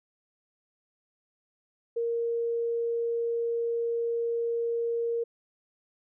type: tone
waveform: sine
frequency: 466.2 Hz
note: A#4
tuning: in tune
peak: -26 dBFS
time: 1.96-5.24 s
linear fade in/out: 10 ms
effects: none

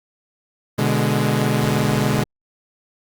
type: chord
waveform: sawtooth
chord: G# diminished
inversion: first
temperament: equal with one note detuned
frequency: 123.47 / 146.83 / 208.4 Hz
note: B2 / D3 / G#3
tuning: 0 / 0 / +6 cents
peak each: -17 dBFS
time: 0.78-2.24 s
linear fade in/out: 10 ms
effects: Opus 32 kbps

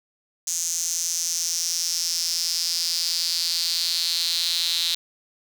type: tone with high-pass filter sweep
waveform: sawtooth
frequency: 169.3 Hz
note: E3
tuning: 46 cents sharp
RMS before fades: -25 dBFS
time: 0.47-4.95 s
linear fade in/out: 5 ms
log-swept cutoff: 6500 to 3900 Hz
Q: 5.6
effects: none

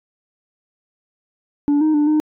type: tone with pitch steps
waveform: sine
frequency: 289.7 / 310.3 / 295.8 / 306 Hz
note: D4 / D#4 / D4 / D#4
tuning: -24 / -5 / +13 / -29 cents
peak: -10 dBFS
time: 1.68-2.2 s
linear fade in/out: 0 ms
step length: 130 ms
effects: tanh soft clip ceiling -12 dBFS

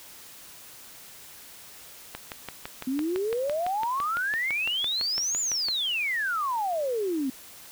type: click train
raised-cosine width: 0.3 ms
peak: -18 dBFS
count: 22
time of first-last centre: 2.15-5.685 s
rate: 5.94 Hz
type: exponential two-way sweep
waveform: sine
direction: up then down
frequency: 252.4 to 7200 to 252.4 Hz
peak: -25 dBFS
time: 2.87-7.3 s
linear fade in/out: 5 ms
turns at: 5.4 s
effects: white hiss -47 dBFS RMS until 7.71 s

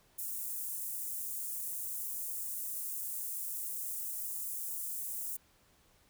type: high-pass noise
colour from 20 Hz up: white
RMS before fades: -39 dBFS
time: 0.18-5.37 s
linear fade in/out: 10 ms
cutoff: 8200 Hz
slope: 24 dB/octave
effects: pink hiss -67 dBFS RMS until 6.09 s

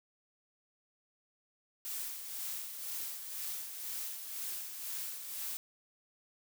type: noise with tremolo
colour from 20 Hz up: blue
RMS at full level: -39 dBFS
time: 1.85-5.57 s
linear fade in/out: 0 ms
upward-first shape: sine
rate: 2 Hz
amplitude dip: 50%
effects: none

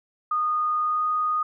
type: tone with pitch glide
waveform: sine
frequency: 1230 to 1237.8 Hz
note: D#6 to D#6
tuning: -20 to -9 cents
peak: -21 dBFS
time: 0.31-1.43 s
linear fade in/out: 5 ms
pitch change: +11 cents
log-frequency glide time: 0.81-1.04 s
effects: none

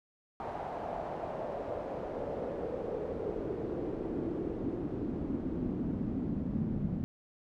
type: noise with band-pass filter sweep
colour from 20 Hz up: brown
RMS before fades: -36 dBFS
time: 0.4-7.04 s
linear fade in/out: 0 ms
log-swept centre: 790 to 200 Hz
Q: 3
effects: none

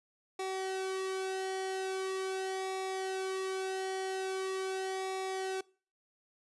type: tone with flanger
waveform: sawtooth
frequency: 380 Hz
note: F#4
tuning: 46 cents sharp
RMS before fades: -36 dBFS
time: 0.39-5.61 s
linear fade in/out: 5 ms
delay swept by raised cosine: 0.65 to 1.85 ms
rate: 0.42 Hz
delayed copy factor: -0.6
effects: noise-tail reverb RT60 0.4 s tail -23 dB re dry + resampled to 24000 Hz

